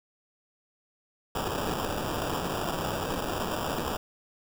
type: noise with sample-and-hold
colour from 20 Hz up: white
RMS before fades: -31 dBFS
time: 1.35-3.97 s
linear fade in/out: 5 ms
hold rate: 2100 Hz
effects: none